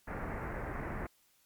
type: low-pass noise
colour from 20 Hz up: pink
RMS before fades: -39 dBFS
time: 0.07-1.07 s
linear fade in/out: 10 ms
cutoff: 2100 Hz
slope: 48 dB/octave
effects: white hiss -69 dBFS RMS until 1.45 s + MP3 96 kbps